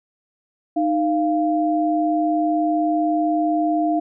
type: tone pair together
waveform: sine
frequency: 308.7 / 693 Hz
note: D#4 / F5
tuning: -14 / -14 cents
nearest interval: octave + major second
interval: 1400 cents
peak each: -19 / -20 dBFS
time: 0.76-4 s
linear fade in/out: 10 ms
effects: none